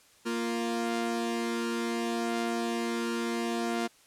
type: tone pair together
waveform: sawtooth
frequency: 233.1 / 349.3 Hz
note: A#3 / F4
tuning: 0 / 0 cents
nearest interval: perfect fifth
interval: 700 cents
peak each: -27 / -29 dBFS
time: 0.25-3.88 s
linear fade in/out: 20 ms
effects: white hiss -60 dBFS RMS until 4.06 s + low-pass 10000 Hz 12 dB/octave